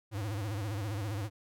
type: tone with vibrato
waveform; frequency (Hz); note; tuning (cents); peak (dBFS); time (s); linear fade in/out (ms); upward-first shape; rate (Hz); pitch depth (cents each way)
square; 103.83; G#2; 0; -34; 0.11-1.3; 50; sine; 15; 140
effects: none